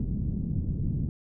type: low-pass noise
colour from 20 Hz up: white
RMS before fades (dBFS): -29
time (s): 0-1.09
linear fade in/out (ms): 2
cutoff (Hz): 200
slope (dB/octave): 24
effects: none